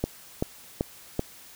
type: click train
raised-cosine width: 2 ms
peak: -11 dBFS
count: 4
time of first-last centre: 0.04-1.194 s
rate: 2.6 Hz
effects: white hiss -49 dBFS RMS until 1.55 s